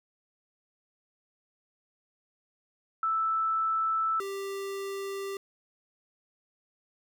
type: tone pair in turn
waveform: sine / square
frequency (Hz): 1318 / 393.4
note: E6 / G4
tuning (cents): -1 / +6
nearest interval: octave + major sixth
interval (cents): 2093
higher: first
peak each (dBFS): -25 / -34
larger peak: first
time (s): 3.03-4.2 / 4.2-5.37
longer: neither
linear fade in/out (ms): 2
effects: none